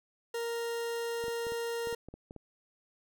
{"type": "tone", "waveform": "40% pulse", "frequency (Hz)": 466.2, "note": "A#4", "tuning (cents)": 0, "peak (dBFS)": -32, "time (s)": [0.34, 1.95], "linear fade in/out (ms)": 5}
{"type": "clicks", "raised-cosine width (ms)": 2, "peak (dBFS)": -32, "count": 10, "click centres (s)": [1.24, 1.282, 1.468, 1.521, 1.872, 1.927, 2.086, 2.14, 2.309, 2.363]}
{"effects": []}